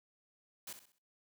white noise with echo, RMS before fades -45 dBFS, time 0.67-0.73 s, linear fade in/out 5 ms, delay 64 ms, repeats 4, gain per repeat -9 dB, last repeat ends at 0.986 s, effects noise-tail reverb RT60 0.4 s tail -25 dB re dry + high-pass 80 Hz 12 dB/octave

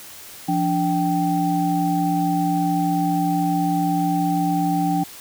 sine tone cluster, 173.2 / 292 / 778 Hz, F3 / D4 / G5, -14 / -10 / -13 cents, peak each -22 dBFS, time 0.48-5.04 s, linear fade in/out 10 ms, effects white hiss -40 dBFS RMS until 5.2 s

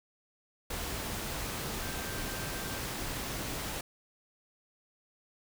sine tone in noise, 1568 Hz, G6, in tune, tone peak -46 dBFS, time 1.83-2.79 s, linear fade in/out 5 ms, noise pink, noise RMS -37 dBFS, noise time 0.7-3.81 s, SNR -12 dB, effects none

